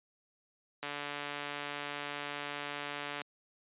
click train, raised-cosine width 0.3 ms, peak -22 dBFS, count 347, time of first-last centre 0.83-3.216 s, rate 145 Hz, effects high-pass 200 Hz 12 dB/octave + resampled to 8000 Hz

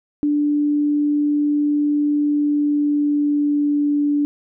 sine tone with pitch glide, 293.7 to 291 Hz, D4 to D4, 0 to -16 cents, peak -15 dBFS, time 0.23-4.25 s, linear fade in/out 0 ms, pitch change -16 cents, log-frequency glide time 2.16-4.09 s, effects none

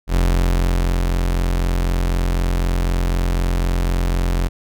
40% pulse tone with ADSR envelope, 43.96 Hz, F1, 12 cents sharp, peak -12 dBFS, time 0.07-4.49 s, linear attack 81 ms, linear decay 890 ms, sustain -3 dB, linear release 24 ms, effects none

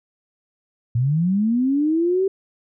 sine linear sweep, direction up, 112.8 to 392 Hz, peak -16 dBFS, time 0.95-2.28 s, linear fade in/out 5 ms, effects none

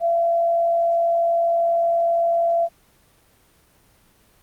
sine tone with frequency modulation, 678 Hz, E5, 49 cents sharp, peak -16 dBFS, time 0-2.69 s, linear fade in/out 50 ms, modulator 52.5 Hz, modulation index 0.21, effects pink hiss -57 dBFS RMS until 4.42 s + Opus 24 kbps

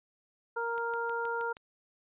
harmonic tone, 466.2 Hz, A#4, in tune, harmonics 1 / 2 / 3, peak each -35 / -35 / -35 dBFS, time 0.56-1.53 s, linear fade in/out 10 ms
click train, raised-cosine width 0.2 ms, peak -30 dBFS, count 6, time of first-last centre 0.78-1.569 s, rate 6.34 Hz
effects resampled to 8000 Hz

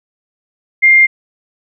sine tone, 2110 Hz, C7, 14 cents sharp, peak -4 dBFS, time 0.82-1.07 s, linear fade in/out 20 ms, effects none

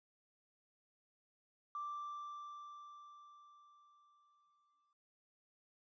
triangle tone with exponential decay, 1174.7 Hz, D6, in tune, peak -36 dBFS, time 1.75-4.93 s, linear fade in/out 2 ms, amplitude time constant 690 ms, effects tanh soft clip ceiling -38 dBFS + resampled to 16000 Hz

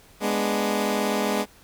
15% pulse chord, G# diminished, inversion none, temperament equal, 207.7 / 246.9 / 293.7 Hz, G#3 / B3 / D4, 0 / 0 / 0 cents, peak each -18 / -22 / -23 dBFS, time 0.2-1.46 s, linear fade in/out 50 ms, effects pink hiss -53 dBFS RMS until 1.63 s

